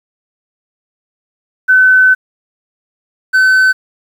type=tone pair in turn; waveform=sine / triangle; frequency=1516 / 1522.2 Hz; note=F#6 / F#6; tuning=+42 / +49 cents; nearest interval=unison; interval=7 cents; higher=second; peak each=-4 dBFS; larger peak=neither; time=1.68-2.15 / 3.33-3.73 s; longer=first; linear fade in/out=20 ms; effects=7-bit